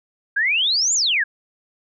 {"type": "exponential two-way sweep", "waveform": "sine", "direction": "up then down", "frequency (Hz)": [1568, 7380, 1568], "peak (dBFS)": -16, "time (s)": [0.36, 1.24], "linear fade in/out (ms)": 10, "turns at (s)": 0.94, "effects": []}